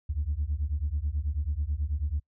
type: beating tone pair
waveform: sine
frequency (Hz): 69.2 / 78.4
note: C#2 / D#2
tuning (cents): -2 / +14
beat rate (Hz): 9.2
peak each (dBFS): -29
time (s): 0.09-2.2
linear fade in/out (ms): 10
effects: noise-tail reverb RT60 0.1 s tail -26 dB re dry + tanh soft clip ceiling -21 dBFS